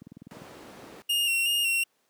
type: click train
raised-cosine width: 5 ms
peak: -21 dBFS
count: 9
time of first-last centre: 0.02-0.42 s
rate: 20 Hz
type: noise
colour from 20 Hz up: brown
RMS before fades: -36 dBFS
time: 0.31-1.02 s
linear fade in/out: 0 ms
type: tone with vibrato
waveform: 45% pulse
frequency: 2785 Hz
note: F7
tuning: 5 cents flat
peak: -23 dBFS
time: 1.09-1.84 s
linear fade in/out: 10 ms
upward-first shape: square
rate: 2.7 Hz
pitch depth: 32 cents each way
effects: pink hiss -70 dBFS RMS until 2.09 s + high-pass 300 Hz 12 dB/octave